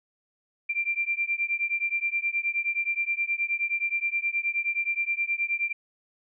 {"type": "beating tone pair", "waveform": "sine", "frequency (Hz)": [2362, 2371.5], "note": ["D7", "D7"], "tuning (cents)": [9, 16], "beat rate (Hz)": 9.5, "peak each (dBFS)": -28, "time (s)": [0.69, 5.73], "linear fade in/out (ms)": 10, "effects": []}